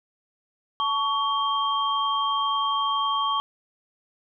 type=tone cluster; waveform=sine; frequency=880 / 1122 / 3185 Hz; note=A5 / C#6 / G7; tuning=0 / +21 / +27 cents; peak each=-30 / -23 / -29 dBFS; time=0.8-3.4 s; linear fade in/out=0 ms; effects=none